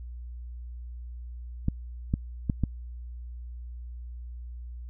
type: clicks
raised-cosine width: 5 ms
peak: -12 dBFS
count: 4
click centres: 1.684 / 2.139 / 2.498 / 2.637 s
effects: added 60 Hz sine -37 dBFS peak until 4.89 s